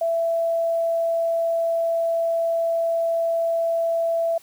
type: tone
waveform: sine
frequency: 666 Hz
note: E5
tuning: 18 cents sharp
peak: -19 dBFS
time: 0.01-4.38 s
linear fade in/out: 5 ms
effects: white hiss -52 dBFS RMS until 4.42 s